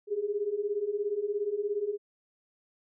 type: beating tone pair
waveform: sine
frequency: 400 / 417 Hz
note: G4 / G#4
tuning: +35 / +7 cents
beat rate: 17 Hz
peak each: -33 / -30 dBFS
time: 0.07-1.98 s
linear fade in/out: 50 ms
effects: none